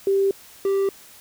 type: tone pair in turn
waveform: sine / triangle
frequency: 392 / 392 Hz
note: G4 / G4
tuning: 0 / 0 cents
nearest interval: unison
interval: 0 cents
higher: neither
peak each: -16 dBFS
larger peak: neither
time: 0.07-0.31 / 0.65-0.89 s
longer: neither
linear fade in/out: 2 ms
effects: white hiss -47 dBFS RMS until 1.2 s